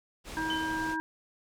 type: low-pass noise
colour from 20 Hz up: pink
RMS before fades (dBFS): -42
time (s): 0.24-0.97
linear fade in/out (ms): 50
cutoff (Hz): 8600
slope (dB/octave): 12
type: harmonic tone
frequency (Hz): 319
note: D#4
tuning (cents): +43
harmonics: 1 / 3 / 5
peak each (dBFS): -34 / -34 / -34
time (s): 0.37-1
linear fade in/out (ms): 0
type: tone with exponential decay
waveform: sine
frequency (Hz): 3058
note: G7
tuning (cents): -44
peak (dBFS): -30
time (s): 0.5-0.88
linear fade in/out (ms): 2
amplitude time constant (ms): 81
effects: none